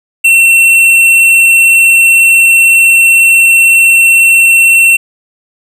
sine tone with tanh clipping, 2709 Hz, E7, 47 cents sharp, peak -4 dBFS, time 0.24-4.97 s, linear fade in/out 10 ms, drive 12 dB, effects none

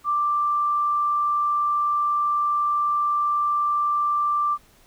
sine tone, 1178 Hz, D6, 5 cents sharp, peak -19 dBFS, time 0.04-4.58 s, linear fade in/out 50 ms, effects pink hiss -56 dBFS RMS until 4.86 s

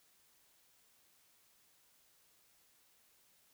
silence, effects white hiss -70 dBFS RMS until 3.53 s

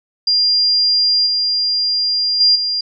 sine tone with level steps, 4800 Hz, D8, 37 cents sharp, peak -11 / -14 / -8 / -16 dBFS, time 0.27-2.81 s, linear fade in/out 5 ms, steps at 1.26 / 2.4 / 2.55 s, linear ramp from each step 10 ms, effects none

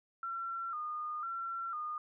sine tone with vibrato, 1288 Hz, E6, 41 cents flat, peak -36 dBFS, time 0.23-1.98 s, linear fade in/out 2 ms, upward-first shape square, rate 1 Hz, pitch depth 91 cents each way, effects none

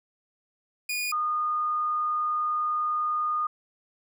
sawtooth / sine tone pair in turn, 2450 / 1225 Hz, D#7 / D#6, -27 / -27 cents, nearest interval octave, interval 1200 cents, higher first, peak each -24 dBFS, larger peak neither, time 0.89-1.12 / 1.12-3.47 s, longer second, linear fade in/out 5 ms, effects none

